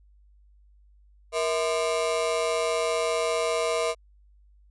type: ring-modulated tone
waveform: 35% pulse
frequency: 560 Hz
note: C#5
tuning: 18 cents sharp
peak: -19 dBFS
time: 1.32-3.95 s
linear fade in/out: 50 ms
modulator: 87.5 Hz
effects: added 50 Hz sine -54 dBFS peak until 4.7 s + resampled to 24000 Hz